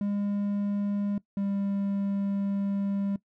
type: tone pair in turn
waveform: triangle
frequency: 202.9 / 198.84 Hz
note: G#3 / G3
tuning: -40 / +25 cents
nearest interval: unison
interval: 35 cents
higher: first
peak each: -24 / -24 dBFS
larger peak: neither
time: 0.01-1.18 / 1.37-3.16 s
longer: second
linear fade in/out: 2 ms
effects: noise-tail reverb RT60 0.1 s tail -19 dB re dry